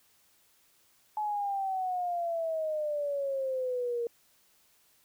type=exponential sweep; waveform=sine; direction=down; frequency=856 to 466.2 Hz; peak=-29 dBFS; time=1.17-4.07 s; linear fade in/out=2 ms; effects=white hiss -66 dBFS RMS until 5.04 s